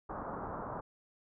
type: low-pass noise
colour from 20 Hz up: white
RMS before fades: -41 dBFS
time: 0.09-0.81 s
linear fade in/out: 10 ms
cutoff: 1300 Hz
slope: 48 dB/octave
effects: none